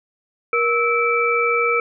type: tone cluster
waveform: sine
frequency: 472.7 / 1307 / 2320 Hz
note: A#4 / E6 / D7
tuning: +24 / -15 / -22 cents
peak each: -20 dBFS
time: 0.53-1.8 s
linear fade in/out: 2 ms
effects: none